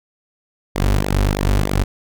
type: tone with flanger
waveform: sawtooth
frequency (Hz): 49.25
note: G1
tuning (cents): +9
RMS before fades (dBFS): -17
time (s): 0.75-1.84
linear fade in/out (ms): 10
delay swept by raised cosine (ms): 0.66 to 6.56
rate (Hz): 3.2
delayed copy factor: -0.75
effects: none